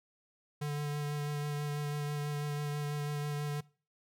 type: tone with vibrato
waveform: square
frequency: 146.83 Hz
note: D3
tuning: in tune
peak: -34 dBFS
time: 0.61-3.61 s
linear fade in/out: 10 ms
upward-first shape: sine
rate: 6.1 Hz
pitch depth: 15 cents each way
effects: noise-tail reverb RT60 0.4 s tail -22 dB re dry